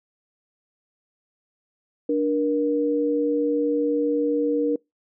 sine tone pair together, 293.8 / 473.9 Hz, D4 / A#4, +1 / +28 cents, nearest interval minor sixth, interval 827 cents, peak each -22 dBFS, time 2.09-4.76 s, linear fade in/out 5 ms, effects noise-tail reverb RT60 0.2 s tail -26 dB re dry

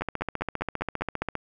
two click trains, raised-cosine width 0.5 ms, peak -13 / -17 dBFS, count 21 / 6, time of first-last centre 0.02-1.353 / 0.01-1.01 s, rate 15 / 5 Hz, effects none

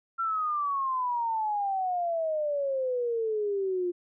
sine exponential sweep, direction down, 1368 to 348.8 Hz, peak -26 dBFS, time 0.18-3.92 s, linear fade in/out 20 ms, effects none

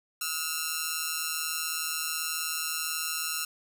5% pulse ring-modulated tone, 1353 Hz, E6, 45 cents sharp, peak -15 dBFS, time 0.21-3.45 s, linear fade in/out 5 ms, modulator 79.3 Hz, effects none

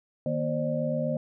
sine tone cluster, 152.7 / 236.8 / 533 / 601 Hz, D#3 / A#3 / C5 / D5, -32 / +27 / +32 / +40 cents, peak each -31 dBFS, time 0.26-1.17 s, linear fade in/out 2 ms, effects none

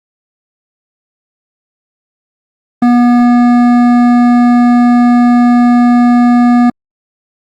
sine tone with hard clipping, 242.2 Hz, B3, 34 cents flat, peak -6 dBFS, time 2.82-6.7 s, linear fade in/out 5 ms, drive 12 dB, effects Opus 24 kbps

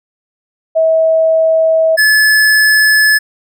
sine / square tone pair in turn, 645 / 1721.9 Hz, E5 / A6, -38 / -38 cents, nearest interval octave + perfect fourth, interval 1700 cents, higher second, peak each -7 dBFS, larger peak neither, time 0.75-1.97 / 1.97-3.19 s, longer neither, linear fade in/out 20 ms, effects none

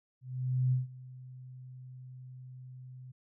sine tone with ADSR envelope, 127.8 Hz, C3, 40 cents flat, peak -24 dBFS, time 0.21-3.12 s, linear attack 510 ms, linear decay 150 ms, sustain -21 dB, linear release 11 ms, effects none

